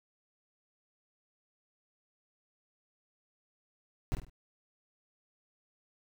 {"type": "noise with echo", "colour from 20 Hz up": "brown", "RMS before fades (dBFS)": -29, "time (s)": [4.12, 4.15], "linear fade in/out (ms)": 0, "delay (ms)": 49, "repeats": 3, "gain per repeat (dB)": -9, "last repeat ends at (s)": 4.297, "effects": []}